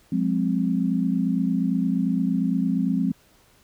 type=chord; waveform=sine; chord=F minor; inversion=none; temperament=equal with one note detuned; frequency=179.01 / 207.7 / 261.6 Hz; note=F3 / Ab3 / C4; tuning=+43 / 0 / 0 cents; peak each=-24 / -25 / -24 dBFS; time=0.12-3.12 s; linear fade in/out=5 ms; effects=pink hiss -58 dBFS RMS until 3.63 s